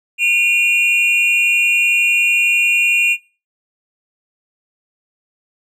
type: tone pair together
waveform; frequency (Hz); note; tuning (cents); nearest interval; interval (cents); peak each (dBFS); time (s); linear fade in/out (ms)
triangle; 2431 / 2762; D#7 / F7; -41 / -20; major second; 221; -13; 0.18-3.17; 50
effects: noise-tail reverb RT60 0.3 s tail -17 dB re dry